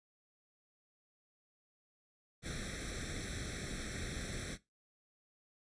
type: noise with comb filter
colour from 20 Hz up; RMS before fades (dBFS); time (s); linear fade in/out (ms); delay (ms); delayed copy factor
pink; -42; 2.42-4.58; 50; 0.52; +1
effects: noise-tail reverb RT60 0.2 s tail -17 dB re dry + resampled to 22050 Hz